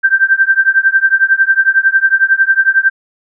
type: tone with tremolo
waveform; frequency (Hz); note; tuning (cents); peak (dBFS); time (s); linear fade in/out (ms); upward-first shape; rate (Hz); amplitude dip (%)
sine; 1568; G6; 0; -3; 0.03-2.9; 20; triangle; 11; 100
effects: none

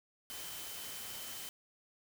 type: tone in noise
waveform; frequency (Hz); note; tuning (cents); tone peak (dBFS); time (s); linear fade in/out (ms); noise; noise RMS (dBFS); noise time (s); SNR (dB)
sine; 3064; G7; -40; -52; 0.3-1.49; 0; white; -45; 0.3-1.49; -10
effects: none

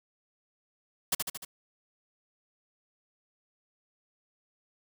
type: noise with echo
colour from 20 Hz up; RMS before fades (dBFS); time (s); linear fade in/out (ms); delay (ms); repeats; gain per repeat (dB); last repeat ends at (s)
white; -27; 1.12-1.15; 5; 75; 4; -4; 1.45
effects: none

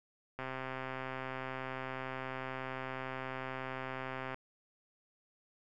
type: click train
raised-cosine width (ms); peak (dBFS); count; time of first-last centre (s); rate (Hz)
0.5; -25; 519; 0.39-4.344; 131
effects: none

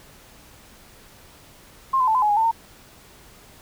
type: tone with pitch steps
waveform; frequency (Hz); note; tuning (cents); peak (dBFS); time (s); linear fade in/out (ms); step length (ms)
sine; 1062 / 1018 / 880 / 1016 / 842 / 824 / 894 / 912; C6 / C6 / A5 / B5 / G#5 / G#5 / A5 / A#5; +25 / -48 / 0 / +49 / +24 / -14 / +27 / -38; -16; 1.93-2.514; 10; 73
effects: pink hiss -49 dBFS RMS until 3.61 s

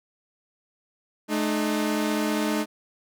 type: tone pair together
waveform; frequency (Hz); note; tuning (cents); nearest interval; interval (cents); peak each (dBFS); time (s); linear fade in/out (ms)
sawtooth; 214.9 / 304.7; A3 / D#4; -41 / -36; tritone; 605; -22; 1.28-2.66; 50
effects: none

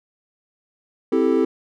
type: chord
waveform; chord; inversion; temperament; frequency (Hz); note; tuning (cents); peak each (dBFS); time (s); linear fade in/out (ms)
triangle; A minor seventh; first; equal; 261.6 / 329.6 / 392 / 440; C4 / E4 / G4 / A4; 0 / 0 / 0 / 0; -19; 1.12-1.45; 5
effects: none

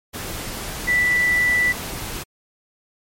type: tone in noise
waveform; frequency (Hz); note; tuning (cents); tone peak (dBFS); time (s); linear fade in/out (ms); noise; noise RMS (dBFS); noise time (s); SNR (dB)
sine; 1973; B6; -2; -15; 0.87-1.73; 20; pink; -30; 0.13-2.24; +12
effects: MP3 64 kbps

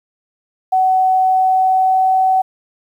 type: tone with pitch glide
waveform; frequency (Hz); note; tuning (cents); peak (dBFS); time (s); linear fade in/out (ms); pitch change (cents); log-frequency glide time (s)
sine; 751 to 755.4; F#5 to F#5; +26 to +36; -10; 0.72-2.42; 10; +10; 1.23-2.13
effects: 8-bit

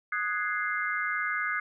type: chord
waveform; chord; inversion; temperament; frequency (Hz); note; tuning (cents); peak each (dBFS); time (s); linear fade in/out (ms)
sine; Ab dominant seventh; second; equal; 1244.5 / 1480 / 1661.2 / 2093; Eb6 / Gb6 / Ab6 / C7; 0 / 0 / 0 / 0; -33; 0.12-1.6; 5
effects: none

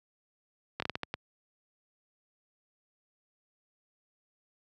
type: slowing click train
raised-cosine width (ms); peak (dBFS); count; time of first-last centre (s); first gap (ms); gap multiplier
0.3; -16; 7; 0.8-1.14; 23; 1.36
effects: high-pass 80 Hz 12 dB/octave

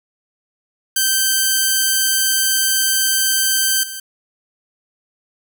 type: tone with level steps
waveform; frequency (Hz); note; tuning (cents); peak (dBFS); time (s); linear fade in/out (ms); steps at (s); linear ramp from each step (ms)
5% pulse; 1556; G6; -13; -3 / -16; 0.96-4; 5; 3.83; 5
effects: none

